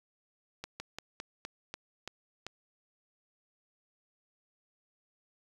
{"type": "slowing click train", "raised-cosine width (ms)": 0.2, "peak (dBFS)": -22, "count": 8, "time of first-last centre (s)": [0.64, 2.466], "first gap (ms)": 160, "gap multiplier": 1.16, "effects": ["8-bit"]}